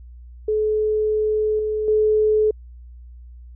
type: tone with level steps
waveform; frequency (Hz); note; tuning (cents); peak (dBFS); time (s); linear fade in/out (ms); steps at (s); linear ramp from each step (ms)
sine; 429.1; A4; -43; -17 / -20 / -14; 0.48-2.51; 5; 1.59 / 1.88; 2
effects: added 60 Hz sine -38 dBFS peak until 3.55 s